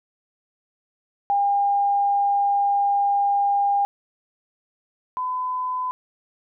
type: tone pair in turn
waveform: sine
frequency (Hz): 805 / 1009.7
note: G5 / B5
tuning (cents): +46 / +38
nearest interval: major third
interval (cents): 392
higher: second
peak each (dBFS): -17 / -23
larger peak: first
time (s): 1.3-3.85 / 5.17-5.91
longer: first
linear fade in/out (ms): 0
effects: none